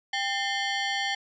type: ring-modulated tone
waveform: 20% pulse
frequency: 1298 Hz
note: E6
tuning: 27 cents flat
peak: -18 dBFS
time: 0.13-1.15 s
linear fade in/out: 5 ms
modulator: 506 Hz
effects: resampled to 16000 Hz